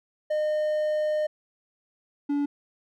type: tone pair in turn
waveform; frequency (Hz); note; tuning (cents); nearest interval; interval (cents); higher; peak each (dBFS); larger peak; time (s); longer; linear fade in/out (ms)
triangle; 610 / 287; D#5 / D4; -34 / -40; octave + minor second; 1306; first; -21; neither; 0.3-1.27 / 2.29-2.46; first; 10
effects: none